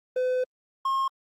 triangle tone pair in turn, 507 / 1074.3 Hz, B4 / C6, +45 / +45 cents, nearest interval octave + minor second, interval 1300 cents, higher second, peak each -21 dBFS, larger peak neither, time 0.16-0.44 / 0.85-1.08 s, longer first, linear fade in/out 5 ms, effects Opus 24 kbps

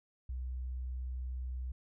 sine tone, 63.1 Hz, B1, 38 cents sharp, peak -36 dBFS, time 0.29-1.72 s, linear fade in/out 5 ms, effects none

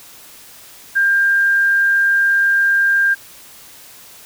sine tone, 1597 Hz, G6, 32 cents sharp, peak -11 dBFS, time 0.95-3.15 s, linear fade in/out 20 ms, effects white hiss -41 dBFS RMS until 4.25 s

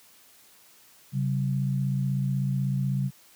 sine tone pair together, 135.55 / 191.7 Hz, C#3 / G3, -38 / -38 cents, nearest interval tritone, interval 600 cents, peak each -24 / -30 dBFS, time 1.12-3.11 s, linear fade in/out 50 ms, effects white hiss -56 dBFS RMS until 3.35 s + high-pass 80 Hz 12 dB/octave

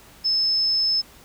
sine tone, 5230 Hz, E8, 15 cents flat, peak -18 dBFS, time 0.24-1.02 s, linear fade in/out 20 ms, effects pink hiss -49 dBFS RMS until 1.24 s

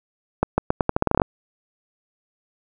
accelerating click train, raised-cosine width 1 ms, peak -3 dBFS, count 13, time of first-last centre 0.43-1.218 s, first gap 150 ms, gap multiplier 0.83, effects none

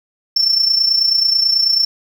sine tone with amplitude modulation, 5390 Hz, E8, 38 cents sharp, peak -7 dBFS, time 0.36-1.85 s, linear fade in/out 5 ms, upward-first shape sine, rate 29.2 Hz, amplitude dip 70%, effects tanh soft clip ceiling -7 dBFS + 7-bit

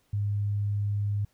sine tone, 102.4 Hz, G#2, 24 cents flat, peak -25 dBFS, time 0.13-1.25 s, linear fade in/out 5 ms, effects pink hiss -69 dBFS RMS until 1.33 s

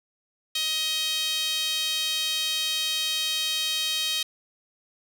sawtooth tone with high-pass filter, 630 Hz, D#5, 21 cents sharp, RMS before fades -27 dBFS, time 0.55-4.23 s, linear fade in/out 5 ms, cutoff 3400 Hz, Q 3.2, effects none

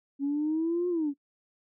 sine exponential two-way sweep, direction up then down, 275.5 to 360 to 275.5 Hz, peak -24 dBFS, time 0.19-1.14 s, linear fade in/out 50 ms, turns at 0.89 s, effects noise-tail reverb RT60 0.1 s tail -18 dB re dry + tanh soft clip ceiling -21 dBFS

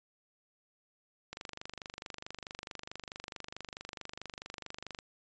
click train, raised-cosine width 0.2 ms, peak -24 dBFS, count 91, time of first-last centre 1.33-4.989 s, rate 24.6 Hz, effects resampled to 16000 Hz

